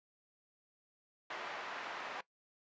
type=band-pass noise; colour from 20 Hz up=pink; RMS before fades=-44 dBFS; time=1.3-2.21 s; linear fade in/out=5 ms; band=710 to 2200 Hz; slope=12 dB/octave; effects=noise-tail reverb RT60 0.1 s tail -19 dB re dry + resampled to 16000 Hz